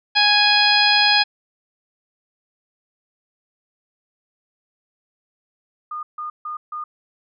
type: harmonic tone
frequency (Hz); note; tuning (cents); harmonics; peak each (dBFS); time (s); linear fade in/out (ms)
830.6; G#5; 0; 1 / 2 / 3 / 4 / 5 / 6; -20 / -20 / -20 / -20 / -20 / -20; 0.15-1.24; 20
type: tone bursts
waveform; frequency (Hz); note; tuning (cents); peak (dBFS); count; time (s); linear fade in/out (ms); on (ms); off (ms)
sine; 1221; D#6; -33; -26; 4; 5.91-6.84; 5; 120; 150
effects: none